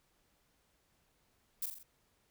violet noise with echo, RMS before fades -36 dBFS, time 1.62-1.66 s, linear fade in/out 5 ms, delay 43 ms, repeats 4, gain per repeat -5 dB, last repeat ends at 1.832 s, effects pink hiss -74 dBFS RMS until 2.3 s

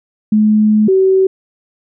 sine tone pair in turn, 213.6 / 380.6 Hz, G#3 / F#4, +49 / +49 cents, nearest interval minor seventh, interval 1000 cents, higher second, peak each -7 dBFS, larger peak neither, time 0.32-0.88 / 0.88-1.27 s, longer first, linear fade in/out 5 ms, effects none

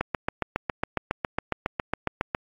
click train, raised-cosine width 0.5 ms, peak -9 dBFS, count 18, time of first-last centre 0.01-2.348 s, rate 7.27 Hz, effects AAC 48 kbps

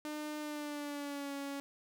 sawtooth tone with pitch glide, 301.6 to 279.8 Hz, D4 to C#4, +46 to +16 cents, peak -35 dBFS, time 0.05-1.6 s, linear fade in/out 0 ms, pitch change -130 cents, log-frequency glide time 0.4-1.33 s, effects none

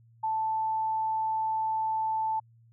sine tone, 880 Hz, A5, in tune, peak -26 dBFS, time 0.23-2.4 s, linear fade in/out 10 ms, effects added 115 Hz sine -56 dBFS peak until 2.72 s

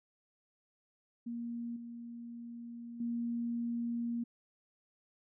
sine tone with level steps, 235.5 Hz, A#3, 18 cents sharp, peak -37 / -43 / -33 dBFS, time 1.26-4.24 s, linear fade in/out 10 ms, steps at 1.76 / 3 s, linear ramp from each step 5 ms, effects none

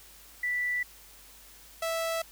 sine / sawtooth tone pair in turn, 1970 / 657.4 Hz, B6 / E5, -5 / -5 cents, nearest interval octave + perfect fifth, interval 1900 cents, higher first, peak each -27 / -25 dBFS, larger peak second, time 0.43-0.83 / 1.82-2.22 s, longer neither, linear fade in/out 5 ms, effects added 50 Hz sine -59 dBFS peak until 2.31 s + white hiss -53 dBFS RMS until 2.31 s

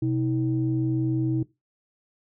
sine tone pair together, 126.99 / 320 Hz, B2 / D#4, +49 / +49 cents, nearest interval octave + major third, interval 1600 cents, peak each -24 dBFS, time 0.02-1.43 s, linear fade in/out 5 ms, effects noise-tail reverb RT60 0.2 s tail -18 dB re dry + tanh soft clip ceiling -14 dBFS

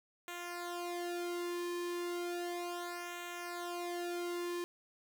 sawtooth tone with flanger, 349.7 Hz, F4, 2 cents sharp, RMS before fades -40 dBFS, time 0.28-4.64 s, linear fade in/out 0 ms, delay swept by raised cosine 0.2 to 1.4 ms, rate 0.34 Hz, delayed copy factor -0.85, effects none

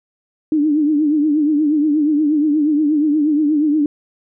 sine tone with vibrato, 300.5 Hz, D4, 40 cents sharp, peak -12 dBFS, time 0.52-3.86 s, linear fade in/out 2 ms, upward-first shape triangle, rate 8.4 Hz, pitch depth 98 cents each way, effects none

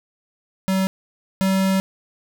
square tone pair in turn, 190.4 / 191.43 Hz, F#3 / G3, +50 / -41 cents, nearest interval unison, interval 9 cents, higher second, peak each -18 / -17 dBFS, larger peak second, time 0.68-0.87 / 1.41-1.8 s, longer second, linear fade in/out 0 ms, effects none

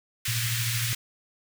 pink high-pass noise, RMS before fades -30 dBFS, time 0.25-0.95 s, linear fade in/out 5 ms, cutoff 1700 Hz, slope 24 dB/octave
sine tone with tremolo, 116.7 Hz, A#2, 2 cents sharp, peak -26 dBFS, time 0.28-0.93 s, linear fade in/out 0 ms, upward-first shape sine, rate 13 Hz, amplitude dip 50%
effects none

